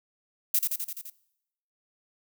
violet noise with echo, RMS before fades -23 dBFS, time 0.54-0.59 s, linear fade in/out 5 ms, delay 85 ms, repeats 6, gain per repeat -3 dB, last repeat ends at 1.1 s, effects noise-tail reverb RT60 0.8 s tail -20 dB re dry

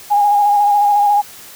sine tone with vibrato, 820 Hz, G#5, 22 cents flat, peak -9 dBFS, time 0.1-1.22 s, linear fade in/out 20 ms, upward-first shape square, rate 14 Hz, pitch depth 22 cents each way, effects white hiss -37 dBFS RMS until 1.55 s

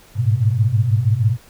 sine tone cluster, 103 / 109.3 / 124.5 Hz, G#2 / A2 / B2, -14 / -11 / +14 cents, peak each -18 dBFS, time 0.15-1.38 s, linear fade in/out 50 ms, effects pink hiss -48 dBFS RMS until 1.49 s

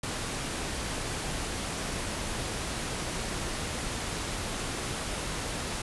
pink low-pass noise, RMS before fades -34 dBFS, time 0.03-5.82 s, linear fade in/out 5 ms, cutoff 11000 Hz, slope 96 dB/octave, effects none

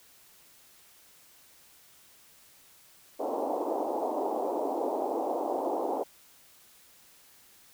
white band-pass noise, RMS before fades -31 dBFS, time 3.19-6.04 s, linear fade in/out 20 ms, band 270 to 880 Hz, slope 48 dB/octave, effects white hiss -58 dBFS RMS until 7.73 s

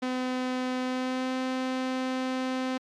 sawtooth tone with pitch glide, 254.5 to 258.4 Hz, C4 to C4, -48 to -21 cents, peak -24 dBFS, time 0.02-2.78 s, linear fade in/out 10 ms, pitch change +27 cents, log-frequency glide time 0.81-1.35 s, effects low-pass 5000 Hz 12 dB/octave + Opus 48 kbps

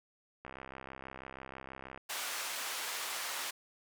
click train, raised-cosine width 0.5 ms, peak -30 dBFS, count 102, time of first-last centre 0.45-1.976 s, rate 66.2 Hz
pink band-pass noise, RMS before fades -39 dBFS, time 2.09-3.51 s, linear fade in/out 10 ms, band 950 to 15000 Hz, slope 12 dB/octave
effects none

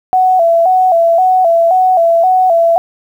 sine tone with vibrato, 706 Hz, F5, 19 cents sharp, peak -6 dBFS, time 0.13-2.78 s, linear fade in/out 0 ms, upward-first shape square, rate 1.9 Hz, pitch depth 89 cents each way, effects 7-bit

